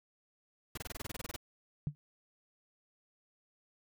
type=noise bursts; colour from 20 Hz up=pink; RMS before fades=-41 dBFS; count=13; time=0.75-1.363 s; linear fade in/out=5 ms; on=25 ms; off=24 ms
type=tone with exponential decay; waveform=sine; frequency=146.83 Hz; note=D3; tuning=in tune; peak=-27 dBFS; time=1.87-1.95 s; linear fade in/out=0 ms; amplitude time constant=17 ms
effects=none